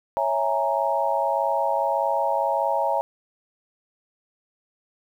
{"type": "chord", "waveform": "sine", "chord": "A# half-diminished seventh", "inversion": "first", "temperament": "equal", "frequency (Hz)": [554.4, 659.3, 830.6, 932.3], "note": ["C#5", "E5", "G#5", "A#5"], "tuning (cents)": [0, 0, 0, 0], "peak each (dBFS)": [-26, -26, -26, -25], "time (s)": [0.17, 3.01], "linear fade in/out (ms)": 0, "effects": ["9-bit"]}